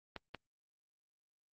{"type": "clicks", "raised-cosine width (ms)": 0.3, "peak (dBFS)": [-26, -27], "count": 2, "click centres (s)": [0.163, 0.347], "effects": ["Opus 24 kbps"]}